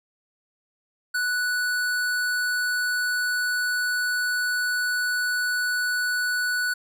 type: tone with hard clipping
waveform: sine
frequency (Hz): 1480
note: F#6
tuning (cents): 0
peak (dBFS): -24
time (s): 1.14-6.74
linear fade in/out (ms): 10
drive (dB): 17
effects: none